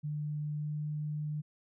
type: tone with pitch glide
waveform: sine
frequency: 149.5 to 150.54 Hz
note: D3 to D3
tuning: +31 to +43 cents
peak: -33 dBFS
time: 0.03-1.42 s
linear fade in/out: 20 ms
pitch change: +12 cents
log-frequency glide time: 0.56-0.83 s
effects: none